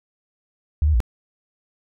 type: tone with pitch steps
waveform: sine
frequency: 74.6 / 77.2 / 57.8 Hz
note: D2 / D#2 / A#1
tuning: +28 / -13 / -14 cents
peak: -14 dBFS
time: 0.82-1.003 s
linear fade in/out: 0 ms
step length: 61 ms
effects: none